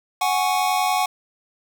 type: chord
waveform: square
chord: F# suspended second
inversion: none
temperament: equal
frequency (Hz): 740 / 830.6 / 1108.7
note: F#5 / G#5 / C#6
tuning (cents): 0 / 0 / 0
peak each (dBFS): -22 / -24 / -26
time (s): 0.21-1.06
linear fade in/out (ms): 5
effects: 7-bit